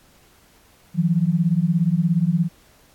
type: beating tone pair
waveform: sine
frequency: 161.3 / 178.3 Hz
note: E3 / F3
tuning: -37 / +36 cents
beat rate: 17 Hz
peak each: -19 dBFS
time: 0.94-2.49 s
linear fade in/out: 50 ms
effects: pink hiss -55 dBFS RMS until 2.94 s + AAC 64 kbps